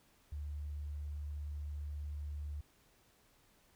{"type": "tone", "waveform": "sine", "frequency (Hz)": 73.6, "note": "D2", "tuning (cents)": 4, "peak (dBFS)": -39, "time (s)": [0.32, 2.61], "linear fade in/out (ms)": 5, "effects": ["pink hiss -69 dBFS RMS until 3.75 s"]}